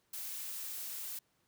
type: noise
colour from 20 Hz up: blue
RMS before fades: -42 dBFS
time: 0.13-1.19 s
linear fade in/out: 5 ms
effects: pink hiss -75 dBFS RMS until 1.47 s + high-pass 80 Hz 12 dB/octave